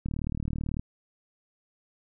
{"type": "click train", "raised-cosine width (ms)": 5, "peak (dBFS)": -19, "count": 29, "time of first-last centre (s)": [0.06, 0.795], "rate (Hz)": 38.1, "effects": []}